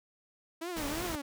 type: tone with vibrato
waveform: sawtooth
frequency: 318.4 Hz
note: D#4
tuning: 40 cents sharp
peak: -32 dBFS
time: 0.61-1.22 s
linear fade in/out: 10 ms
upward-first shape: triangle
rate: 2.9 Hz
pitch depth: 250 cents each way
type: noise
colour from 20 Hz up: pink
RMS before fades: -38 dBFS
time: 0.76-1.16 s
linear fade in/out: 10 ms
effects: none